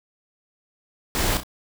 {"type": "noise with echo", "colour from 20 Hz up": "pink", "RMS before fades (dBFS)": -23, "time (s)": [1.15, 1.37], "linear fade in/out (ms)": 0, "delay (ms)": 32, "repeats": 2, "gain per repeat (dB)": -8, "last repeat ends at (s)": 1.434, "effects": []}